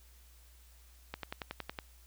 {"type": "click train", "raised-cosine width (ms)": 0.3, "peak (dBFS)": -22, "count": 8, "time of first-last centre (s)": [1.14, 1.788], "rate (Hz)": 10.8, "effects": ["added 60 Hz sine -57 dBFS peak until 2.06 s", "white hiss -64 dBFS RMS until 2.06 s"]}